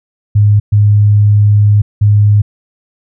sine tone bursts at uneven times, 103.83 Hz, G#2, in tune, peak -4 dBFS, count 3, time 0.35-0.6 / 0.72-1.82 / 2.01-2.42 s, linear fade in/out 10 ms, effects none

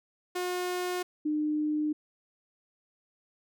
sawtooth / sine tone pair in turn, 360 / 302.7 Hz, F#4 / D#4, -47 / -48 cents, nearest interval minor third, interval 301 cents, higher first, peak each -26 dBFS, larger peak neither, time 0.35-1.03 / 1.25-1.93 s, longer neither, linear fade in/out 10 ms, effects none

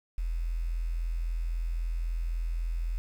sine tone with quantisation, 41.88 Hz, E1, 28 cents sharp, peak -28 dBFS, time 0.18-2.98 s, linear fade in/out 0 ms, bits 9, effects none

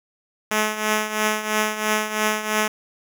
5% pulse tone with tremolo, 214.5 Hz, A3, 44 cents flat, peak -6 dBFS, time 0.51-2.68 s, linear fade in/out 5 ms, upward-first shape triangle, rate 3 Hz, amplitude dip 75%, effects none

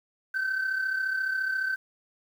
sine tone pair together, 1509 / 1543.4 Hz, F#6 / G6, +34 / -27 cents, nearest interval unison, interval 39 cents, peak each -31 / -25 dBFS, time 0.34-1.76 s, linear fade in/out 10 ms, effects tanh soft clip ceiling -23 dBFS + 9-bit

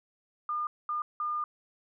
sine tone bursts at uneven times, 1210 Hz, D#6, 49 cents flat, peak -29 dBFS, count 3, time 0.49-0.67 / 0.89-1.02 / 1.2-1.44 s, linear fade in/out 2 ms, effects none

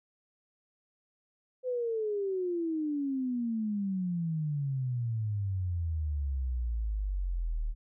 sine exponential sweep, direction down, 514 to 36.71 Hz, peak -29 dBFS, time 1.63-7.75 s, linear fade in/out 50 ms, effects none

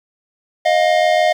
square tone pair together, 622.3 / 708.7 Hz, D#5 / F5, 0 / +25 cents, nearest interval major second, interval 225 cents, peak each -15 dBFS, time 0.65-1.33 s, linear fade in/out 10 ms, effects low-pass 4000 Hz 12 dB/octave + 7-bit

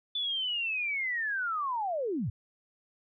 sine linear sweep, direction down, 3500 to 83.2 Hz, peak -29 dBFS, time 0.15-2.3 s, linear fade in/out 5 ms, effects none

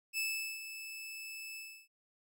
sawtooth tone with ADSR envelope, 2622 Hz, E7, 10 cents flat, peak -29 dBFS, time 0.13-1.88 s, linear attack 51 ms, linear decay 410 ms, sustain -11 dB, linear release 310 ms, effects none

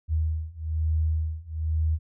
sine beating tone pair, 78.5 / 79.6 Hz, D#2 / D#2, +16 / +40 cents, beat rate 1.1 Hz, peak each -27 / -26 dBFS, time 0.08-1.99 s, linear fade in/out 50 ms, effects none

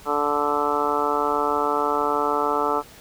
harmonic tone, 146.3 Hz, D3, 6 cents flat, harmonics 2 / 3 / 4 / 5 / 6 / 7 / 8 / 9, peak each -31 / -26 / -30 / -30 / -26 / -30 / -28 / -26 dBFS, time 0.05-2.83 s, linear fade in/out 50 ms, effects pink hiss -46 dBFS RMS until 3 s

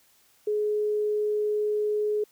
sine tone, 421.2 Hz, G#4, 24 cents sharp, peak -23 dBFS, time 0.47-2.24 s, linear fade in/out 5 ms, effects white hiss -62 dBFS RMS until 2.31 s

